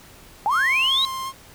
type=linear sweep; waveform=sine; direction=up; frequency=779 to 3969 Hz; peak=-17 dBFS; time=0.46-1.05 s; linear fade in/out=0 ms
type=tone with vibrato; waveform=45% pulse; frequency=1060 Hz; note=C6; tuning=22 cents sharp; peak=-27 dBFS; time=0.49-1.33 s; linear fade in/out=50 ms; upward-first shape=square; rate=2.6 Hz; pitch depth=12 cents each way
effects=pink hiss -47 dBFS RMS until 1.54 s